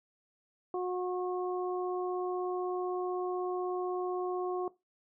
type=harmonic tone; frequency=363.2 Hz; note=F#4; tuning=32 cents flat; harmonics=1 / 2 / 3; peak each=-32 / -38 / -42 dBFS; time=0.74-4.68 s; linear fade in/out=2 ms; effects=noise-tail reverb RT60 0.2 s tail -18 dB re dry